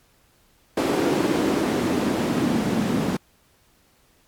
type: noise with band-pass filter sweep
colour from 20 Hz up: white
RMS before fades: -22 dBFS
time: 0.77-3.17 s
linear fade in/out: 5 ms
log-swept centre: 330 to 210 Hz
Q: 2.4
effects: pink hiss -60 dBFS RMS until 4.27 s + MP3 96 kbps